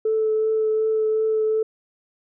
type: tone with vibrato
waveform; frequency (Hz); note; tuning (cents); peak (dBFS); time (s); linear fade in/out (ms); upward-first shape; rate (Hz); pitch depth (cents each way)
sine; 437; A4; -12; -17; 0.05-1.63; 5; triangle; 2.7; 13
effects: tanh soft clip ceiling -13 dBFS